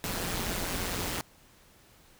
pink noise with amplitude modulation, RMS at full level -30 dBFS, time 0.04-1.21 s, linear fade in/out 0 ms, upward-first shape sine, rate 178 Hz, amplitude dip 65%, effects pink hiss -59 dBFS RMS until 2.19 s

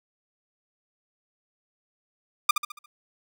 sawtooth tone with echo, 1204 Hz, D6, 43 cents sharp, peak -11 dBFS, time 2.49-2.51 s, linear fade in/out 5 ms, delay 70 ms, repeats 5, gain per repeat -7 dB, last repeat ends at 2.86 s, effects none

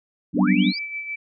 sine chord, G major seventh, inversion third, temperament equal, 185 / 196 / 246.9 / 293.7 Hz, F#3 / G3 / B3 / D4, 0 / 0 / 0 / 0 cents, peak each -21 dBFS, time 0.33-0.73 s, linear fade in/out 50 ms
sine linear sweep, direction up, 73.42 to 4987 Hz, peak -27 dBFS, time 0.34-0.79 s, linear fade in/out 10 ms
sine tone with tremolo, 2315 Hz, D7, 25 cents flat, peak -26 dBFS, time 0.47-1.16 s, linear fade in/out 10 ms, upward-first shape sine, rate 6.5 Hz, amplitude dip 50%
effects none

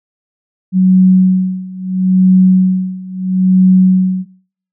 sine tone with tremolo, 186 Hz, F#3, 9 cents sharp, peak -3 dBFS, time 0.72-4.26 s, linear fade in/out 50 ms, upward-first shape sine, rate 0.75 Hz, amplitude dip 90%, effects noise-tail reverb RT60 0.6 s tail -23 dB re dry

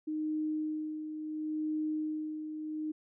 sine tone with tremolo, 308.7 Hz, D#4, 14 cents flat, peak -30 dBFS, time 0.07-2.92 s, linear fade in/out 10 ms, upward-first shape sine, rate 0.72 Hz, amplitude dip 55%, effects none

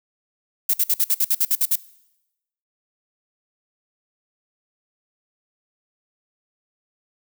violet noise bursts, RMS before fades -18 dBFS, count 11, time 0.69-1.757 s, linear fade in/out 5 ms, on 47 ms, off 55 ms, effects noise-tail reverb RT60 0.9 s tail -21 dB re dry

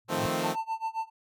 sine tone with exponential growth, 110 Hz, A2, in tune, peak -28 dBFS, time 0.05-0.26 s, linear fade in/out 0 ms, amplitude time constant 44 ms
10% pulse chord, F dominant seventh, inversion third, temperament equal with one note detuned, 155.56 / 174.61 / 218.7 / 261.6 Hz, Eb3 / F3 / A3 / C4, 0 / 0 / -10 / 0 cents, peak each -25 dBFS, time 0.08-0.56 s, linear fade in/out 50 ms
triangle tone with tremolo, 893 Hz, A5, 25 cents sharp, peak -25 dBFS, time 0.42-1.1 s, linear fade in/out 50 ms, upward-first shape sine, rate 7.4 Hz, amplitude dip 95%
effects none

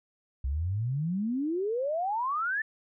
sine exponential sweep, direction up, 62.9 to 1803 Hz, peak -27 dBFS, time 0.44-2.62 s, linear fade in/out 5 ms, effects none

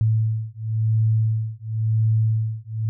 sine beating tone pair, 110 / 110.95 Hz, A2 / A2, 0 / +15 cents, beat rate 0.95 Hz, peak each -21 dBFS, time 0.01-2.89 s, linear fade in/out 0 ms, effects none

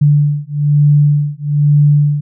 sine beating tone pair, 146 / 147.1 Hz, D3 / D3, -10 / +3 cents, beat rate 1.1 Hz, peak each -11 dBFS, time 0.01-2.21 s, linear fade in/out 10 ms, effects none

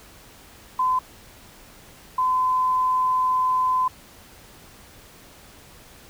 sine tone bursts at uneven times, 1020 Hz, C6, 44 cents flat, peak -18 dBFS, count 2, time 0.79-0.99 / 2.18-3.88 s, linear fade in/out 5 ms, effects pink hiss -48 dBFS RMS until 6.09 s

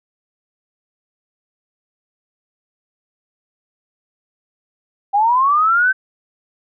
sine linear sweep, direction up, 784 to 1557 Hz, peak -11 dBFS, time 5.13-5.93 s, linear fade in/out 20 ms, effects none

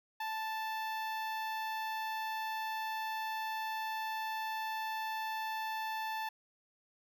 sawtooth tone with notch filter, 880 Hz, A5, in tune, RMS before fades -38 dBFS, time 0.2-6.29 s, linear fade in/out 5 ms, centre 8200 Hz, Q 0.59, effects none

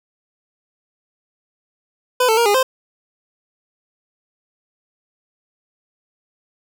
25% pulse tone with pitch steps, 502 / 443.3 / 469.8 / 409.6 / 521 Hz, B4 / A4 / A#4 / G#4 / C5, +28 / +13 / +13 / -24 / -7 cents, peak -9 dBFS, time 2.2-2.63 s, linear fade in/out 5 ms, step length 86 ms, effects none

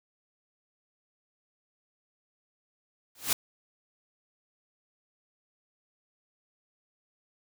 white noise with exponential growth, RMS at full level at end -22 dBFS, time 3.15-3.33 s, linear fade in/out 2 ms, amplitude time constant 39 ms, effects none

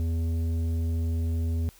triangle tone with tanh clipping, 82.41 Hz, E2, in tune, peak -26 dBFS, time 0-1.69 s, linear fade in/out 0 ms, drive 14 dB, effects added 40 Hz sine -59 dBFS peak until 1.79 s + white hiss -56 dBFS RMS until 1.79 s

